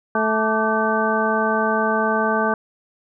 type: harmonic tone with a mistuned harmonic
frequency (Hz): 218.9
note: A3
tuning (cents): -9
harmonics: 1 / 2 / 3 / 4 / 5 / 7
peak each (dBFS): -24 / -24 / -24 / -24 / -24 / -24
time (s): 0.15-2.54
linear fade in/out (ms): 2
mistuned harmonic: 5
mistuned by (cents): +110
effects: none